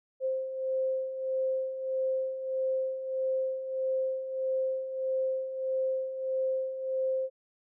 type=beating tone pair; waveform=sine; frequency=523.3 / 524.9 Hz; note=C5 / C5; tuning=0 / +5 cents; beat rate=1.6 Hz; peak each=-36 / -29 dBFS; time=0.2-7.3 s; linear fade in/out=50 ms; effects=none